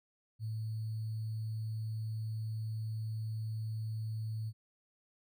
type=tone with sample-and-hold; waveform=sine; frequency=110 Hz; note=A2; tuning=in tune; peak=-35 dBFS; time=0.39-4.53 s; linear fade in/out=50 ms; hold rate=4410 Hz; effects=none